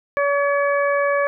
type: harmonic tone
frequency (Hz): 568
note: C#5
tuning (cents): +42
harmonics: 1 / 2 / 3 / 4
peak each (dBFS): -18 / -23 / -24 / -30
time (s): 0.17-1.27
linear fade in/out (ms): 0
effects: none